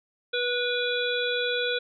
harmonic tone, 488.7 Hz, B4, 18 cents flat, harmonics 1 / 3 / 5 / 7 / 8, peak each -28 / -30 / -35 / -31 / -34 dBFS, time 0.33-1.79 s, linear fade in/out 10 ms, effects none

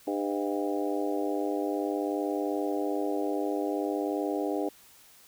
harmonic tone with a mistuned harmonic, 100.5 Hz, G2, 44 cents sharp, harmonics 3 / 4 / 5 / 6 / 7 / 8, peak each -31 / -33 / -35 / -37 / -38 / -39 dBFS, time 0.07-4.69 s, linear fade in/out 5 ms, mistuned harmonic 6, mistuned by +51 cents, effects white hiss -56 dBFS RMS until 5.27 s

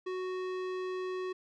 sine tone with tanh clipping, 370 Hz, F#4, in tune, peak -36 dBFS, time 0.06-1.33 s, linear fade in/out 10 ms, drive 18 dB, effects none

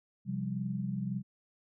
sine chord, C suspended fourth, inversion none, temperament just, 130.81 / 174.42 / 196.22 Hz, C3 / F3 / G3, 0 / -2 / +2 cents, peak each -37 / -38 / -35 dBFS, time 0.25-1.23 s, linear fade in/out 50 ms, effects none

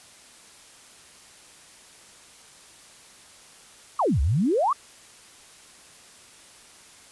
sine exponential two-way sweep, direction down then up, 1239 to 61.8 to 1239 Hz, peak -19 dBFS, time 3.99-4.73 s, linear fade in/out 5 ms, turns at 4.21 s, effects white hiss -50 dBFS RMS until 7.11 s + resampled to 24000 Hz

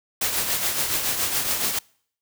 white noise with tremolo, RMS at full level -22 dBFS, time 0.21-1.79 s, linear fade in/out 5 ms, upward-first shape triangle, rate 7.1 Hz, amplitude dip 55%, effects noise-tail reverb RT60 0.6 s tail -26 dB re dry

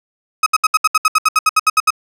35% pulse tone bursts, 1269 Hz, D#6, 34 cents sharp, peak -7 dBFS, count 15, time 0.43-1.905 s, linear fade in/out 5 ms, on 33 ms, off 70 ms, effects low-pass 12000 Hz 12 dB/octave

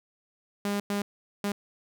sawtooth tone bursts at uneven times, 202.8 Hz, G#3, 41 cents flat, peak -23 dBFS, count 3, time 0.65-0.8 / 0.9-1.02 / 1.44-1.52 s, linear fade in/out 2 ms, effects none

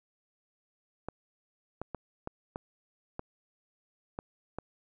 clicks, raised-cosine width 1 ms, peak -22 dBFS, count 8, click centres 1.086 / 1.816 / 1.947 / 2.274 / 2.559 / 3.194 / 4.189 / 4.586 s, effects none

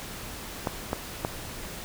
clicks, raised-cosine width 1 ms, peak -12 dBFS, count 3, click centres 0.672 / 0.931 / 1.249 s, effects pink hiss -39 dBFS RMS until 1.84 s

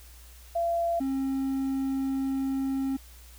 sine / triangle tone pair in turn, 680 / 268.8 Hz, F5 / C4, -46 / +47 cents, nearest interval octave + major third, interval 1607 cents, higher first, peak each -24 dBFS, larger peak neither, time 0.55-1 / 1-2.97 s, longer second, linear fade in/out 10 ms, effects added 60 Hz sine -48 dBFS peak until 3.38 s + white hiss -54 dBFS RMS until 3.38 s

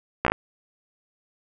slowing click train, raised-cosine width 0.5 ms, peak -5 dBFS, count 5, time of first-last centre 0.25-0.32 s, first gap 15 ms, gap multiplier 1.1, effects none

